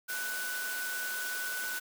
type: tone in noise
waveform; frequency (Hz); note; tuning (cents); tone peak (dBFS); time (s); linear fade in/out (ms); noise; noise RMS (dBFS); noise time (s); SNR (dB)
sine; 1490; F#6; +12; -35; 0.08-1.8; 20; white; -39; 0.08-1.8; +1
effects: high-pass 300 Hz 12 dB/octave